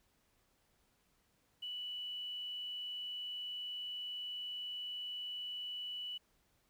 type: tone with quantisation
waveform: sine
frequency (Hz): 2960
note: F#7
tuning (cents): 0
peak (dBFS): -40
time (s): 1.62-6.18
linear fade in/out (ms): 10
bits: 11
effects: pink hiss -75 dBFS RMS until 6.69 s